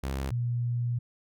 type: tone pair in turn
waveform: sawtooth / sine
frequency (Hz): 67.3 / 120.19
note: C2 / B2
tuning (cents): +49 / -47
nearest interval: minor seventh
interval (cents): 1004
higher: second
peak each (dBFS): -26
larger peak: neither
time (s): 0.03-0.31 / 0.31-0.99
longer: second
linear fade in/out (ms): 10
effects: none